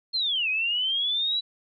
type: linear two-way sweep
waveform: sine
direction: down then up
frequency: 4281 to 2489 to 3958 Hz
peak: -23 dBFS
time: 0.13-1.41 s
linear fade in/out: 20 ms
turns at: 0.49 s
effects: none